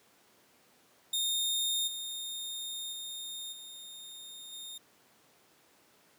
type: tone with level steps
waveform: sawtooth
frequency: 3666 Hz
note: A#7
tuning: 30 cents flat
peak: -26 / -34 / -36 / -42 / -39 dBFS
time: 1.13-4.78 s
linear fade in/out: 5 ms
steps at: 1.87 / 2.92 / 3.52 / 4.52 s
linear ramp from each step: 10 ms
effects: pink hiss -64 dBFS RMS until 6.18 s + high-pass 200 Hz 12 dB/octave